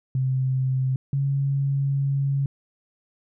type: tone pair in turn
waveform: sine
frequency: 130.81 / 138.47 Hz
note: C3 / C#3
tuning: 0 / -2 cents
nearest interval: minor second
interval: 98 cents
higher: second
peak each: -20 dBFS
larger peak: neither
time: 0.15-0.96 / 1.13-2.46 s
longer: second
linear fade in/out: 2 ms
effects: none